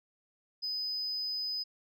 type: tone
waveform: sine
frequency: 5010 Hz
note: D#8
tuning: 11 cents sharp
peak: -31 dBFS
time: 0.62-1.64 s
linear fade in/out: 20 ms
effects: tanh soft clip ceiling -29 dBFS